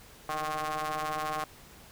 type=ring-modulated tone; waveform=sawtooth; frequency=155.56 Hz; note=D#3; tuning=in tune; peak=-24 dBFS; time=0.29-1.44 s; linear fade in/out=2 ms; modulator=926 Hz; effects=pink hiss -53 dBFS RMS until 1.91 s